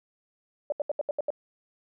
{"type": "tone bursts", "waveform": "sine", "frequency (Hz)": 585, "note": "D5", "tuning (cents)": -7, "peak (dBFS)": -24, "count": 7, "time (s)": [0.7, 1.304], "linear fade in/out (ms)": 2, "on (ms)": 22, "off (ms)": 75, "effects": []}